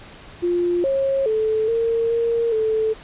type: tone with pitch steps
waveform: sine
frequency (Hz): 350.3 / 543 / 436.6 / 458.8 / 464.1 / 438.5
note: F4 / C#5 / A4 / A#4 / A#4 / A4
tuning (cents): +5 / -36 / -13 / -28 / -8 / -6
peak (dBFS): -17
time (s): 0.42-2.94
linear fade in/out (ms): 20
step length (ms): 420
effects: pink hiss -42 dBFS RMS until 3.03 s + resampled to 8000 Hz